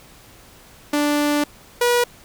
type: tone pair in turn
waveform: sawtooth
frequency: 293.5 / 483.5 Hz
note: D4 / B4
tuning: -1 / -37 cents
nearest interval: major sixth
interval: 864 cents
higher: second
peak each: -13 / -11 dBFS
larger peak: second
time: 0.93-1.44 / 1.81-2.04 s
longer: first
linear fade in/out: 5 ms
effects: pink hiss -47 dBFS RMS until 2.24 s